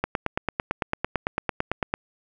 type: click train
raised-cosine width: 0.5 ms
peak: -8 dBFS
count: 18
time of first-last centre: 0.04-1.939 s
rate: 8.95 Hz
effects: none